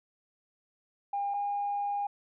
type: tone pair in turn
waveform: sine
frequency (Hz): 805 / 812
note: G5 / G#5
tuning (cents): +46 / -39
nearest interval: unison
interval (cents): 15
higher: second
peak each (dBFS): -28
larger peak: neither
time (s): 1.13-1.34 / 1.34-2.07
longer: second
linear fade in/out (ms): 5
effects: tanh soft clip ceiling -24 dBFS